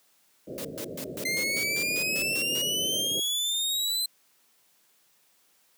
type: low-pass noise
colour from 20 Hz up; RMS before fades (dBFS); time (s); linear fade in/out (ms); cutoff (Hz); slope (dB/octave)
white; -37; 0.47-3.2; 5; 620; 96
type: noise bursts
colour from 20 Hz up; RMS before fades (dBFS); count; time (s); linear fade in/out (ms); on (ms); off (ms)
white; -38; 11; 0.58-2.617; 0; 67; 130
type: exponential sweep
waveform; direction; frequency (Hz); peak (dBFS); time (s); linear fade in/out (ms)
sawtooth; up; 2073 to 4091; -23; 1.25-4.06; 5
effects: white hiss -65 dBFS RMS until 5.77 s + high-pass 150 Hz 12 dB/octave